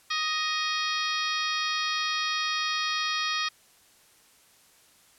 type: harmonic tone with a mistuned harmonic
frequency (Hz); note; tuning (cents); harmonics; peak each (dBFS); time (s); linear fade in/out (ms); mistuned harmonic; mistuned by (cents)
623; D#5; +2; 2 / 3 / 4 / 5 / 6 / 7 / 8 / 9; -31 / -33 / -34 / -35 / -36 / -36 / -37 / -38; 0.1-3.49; 10; 5; +72
effects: white hiss -59 dBFS RMS until 5.18 s + low-pass 12000 Hz 12 dB/octave